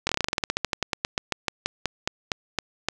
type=slowing click train; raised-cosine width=0.2 ms; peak=-6 dBFS; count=27; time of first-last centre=0.07-2.886 s; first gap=22 ms; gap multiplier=1.11; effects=none